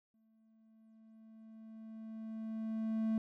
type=tone with exponential growth; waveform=triangle; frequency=221.3 Hz; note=A3; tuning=10 cents sharp; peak=-28 dBFS; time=0.14-3.18 s; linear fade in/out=2 ms; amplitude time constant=660 ms; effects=none